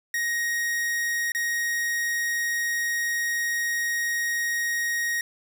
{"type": "tone with dropouts", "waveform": "45% pulse", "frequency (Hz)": 1877, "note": "A#6", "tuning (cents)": 11, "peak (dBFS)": -24, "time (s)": [0.14, 5.21], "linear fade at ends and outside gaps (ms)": 2, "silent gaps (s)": [1.32, 1.348], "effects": []}